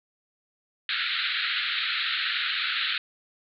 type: band-pass noise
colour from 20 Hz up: white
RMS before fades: -28 dBFS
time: 0.89-2.98 s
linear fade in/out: 2 ms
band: 1300 to 4200 Hz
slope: 96 dB/octave
effects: none